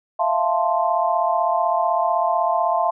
sine chord, F major seventh, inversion third, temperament equal with one note detuned, 659.3 / 695.2 / 880 / 1046.5 Hz, E5 / F5 / A5 / C6, 0 / -8 / 0 / 0 cents, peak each -23 / -21 / -23 / -23 dBFS, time 0.19-2.91 s, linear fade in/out 10 ms, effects none

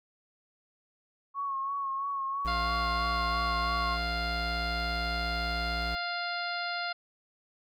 sine tone with vibrato, 1100 Hz, C#6, 14 cents flat, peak -30 dBFS, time 1.34-3.98 s, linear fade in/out 50 ms, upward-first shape sine, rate 3 Hz, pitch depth 35 cents each way
square tone, 58.27 Hz, A#1, in tune, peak -34 dBFS, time 2.45-5.95 s, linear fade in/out 0 ms
harmonic tone, 698.5 Hz, F5, in tune, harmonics 1 / 2 / 3 / 4 / 5 / 6 / 7, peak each -36 / -35 / -40 / -44 / -44 / -40 / -44 dBFS, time 2.47-6.93 s, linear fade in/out 10 ms
effects none

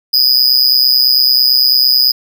square tone with amplitude modulation, 4973 Hz, D#8, 2 cents flat, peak -4 dBFS, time 0.13-2.12 s, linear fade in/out 10 ms, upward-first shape sine, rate 129 Hz, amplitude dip 90%, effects none

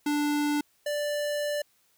square tone pair in turn, 293.9 / 587.8 Hz, D4 / D5, +1 / +1 cents, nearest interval octave, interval 1200 cents, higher second, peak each -25 / -28 dBFS, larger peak first, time 0.06-0.61 / 0.86-1.62 s, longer second, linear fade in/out 5 ms, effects white hiss -67 dBFS RMS until 1.97 s

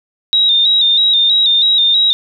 sine tone with vibrato, 3729 Hz, A#7, in tune, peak -8 dBFS, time 0.33-2.13 s, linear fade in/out 0 ms, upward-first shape square, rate 3.1 Hz, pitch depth 49 cents each way, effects none

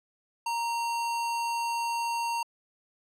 sine tone with sample-and-hold, 933 Hz, A#5, 1 cent sharp, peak -27 dBFS, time 0.46-2.43 s, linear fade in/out 5 ms, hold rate 3675 Hz, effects low-pass 10000 Hz 12 dB/octave

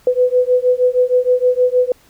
sine beating tone pair, 496.8 / 503.2 Hz, B4 / B4, +10 / +32 cents, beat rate 6.4 Hz, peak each -14 dBFS, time 0.07-1.92 s, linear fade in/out 2 ms, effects pink hiss -51 dBFS RMS until 2.09 s

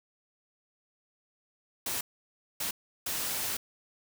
white noise bursts at uneven times, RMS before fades -33 dBFS, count 3, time 1.86-2.01 / 2.6-2.71 / 3.06-3.57 s, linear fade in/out 5 ms, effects none

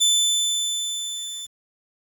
25% pulse tone with level ramp, 3518 Hz, A7, 1 cent flat, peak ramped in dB -11 to -28 dBFS, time 0-1.47 s, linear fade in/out 20 ms, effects 8-bit

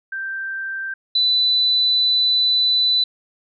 sine tone pair in turn, 1568 / 3990 Hz, G6 / B7, 0 / +17 cents, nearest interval octave + major third, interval 1617 cents, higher second, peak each -24 / -14 dBFS, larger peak second, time 0.12-0.94 / 1.15-3.04 s, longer second, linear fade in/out 5 ms, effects none

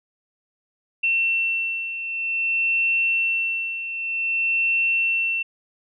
sine beating tone pair, 2700 / 2700.53 Hz, E7 / E7, +41 / +41 cents, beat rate 0.53 Hz, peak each -21 / -27 dBFS, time 1.03-5.43 s, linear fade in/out 10 ms, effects none

